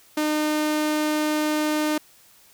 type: tone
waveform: sawtooth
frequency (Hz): 304.4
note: D#4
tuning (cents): -38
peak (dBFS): -17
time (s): 0.17-1.98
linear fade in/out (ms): 5
effects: white hiss -54 dBFS RMS until 2.53 s

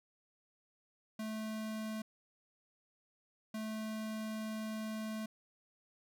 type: tone bursts at uneven times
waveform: square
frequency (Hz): 217.9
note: A3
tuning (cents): -17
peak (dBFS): -39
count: 2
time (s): 1.19-2.02 / 3.54-5.26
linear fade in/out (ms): 5
effects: none

